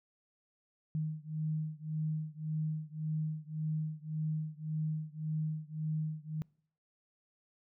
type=beating tone pair; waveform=sine; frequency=154.7 / 156.5 Hz; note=D#3 / D#3; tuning=-10 / +10 cents; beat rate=1.8 Hz; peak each=-36 / -37 dBFS; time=0.95-6.42 s; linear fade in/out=0 ms; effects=noise-tail reverb RT60 0.6 s tail -26 dB re dry